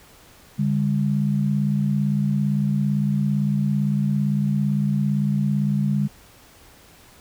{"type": "tone pair together", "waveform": "sine", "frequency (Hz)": [144.36, 202.1], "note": ["D3", "G#3"], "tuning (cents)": [-29, -47], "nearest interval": "tritone", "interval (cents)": 582, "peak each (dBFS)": -21, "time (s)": [0.58, 6.08], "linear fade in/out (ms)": 20, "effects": ["pink hiss -50 dBFS RMS until 7.2 s"]}